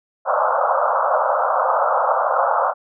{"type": "band-pass noise", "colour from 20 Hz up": "pink", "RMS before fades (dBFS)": -18, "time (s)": [0.25, 2.74], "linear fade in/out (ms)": 50, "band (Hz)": [520, 1400], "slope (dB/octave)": 96, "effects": []}